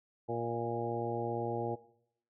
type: harmonic tone with a mistuned harmonic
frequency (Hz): 117.4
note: A#2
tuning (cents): +13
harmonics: 1 / 2 / 3 / 4 / 5 / 6 / 7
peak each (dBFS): -41 / -43 / -38 / -37 / -42 / -43 / -40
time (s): 0.28-1.76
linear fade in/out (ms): 20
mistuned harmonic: 6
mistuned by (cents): -23
effects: noise-tail reverb RT60 0.7 s tail -18 dB re dry